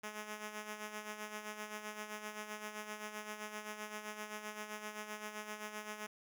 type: tone with tremolo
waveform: 5% pulse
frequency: 212.1 Hz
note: G#3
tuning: 37 cents sharp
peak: -30 dBFS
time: 0.03-6.07 s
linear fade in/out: 10 ms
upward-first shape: sine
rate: 7.7 Hz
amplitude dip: 60%
effects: none